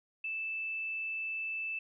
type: tone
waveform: sine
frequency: 2637 Hz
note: E7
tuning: in tune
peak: -34 dBFS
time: 0.24-1.79 s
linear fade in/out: 5 ms
effects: none